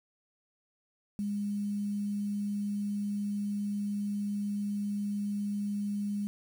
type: tone with quantisation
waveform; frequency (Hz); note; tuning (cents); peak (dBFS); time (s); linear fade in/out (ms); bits
sine; 204.2; G#3; -29; -30; 1.19-6.27; 0; 9
effects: none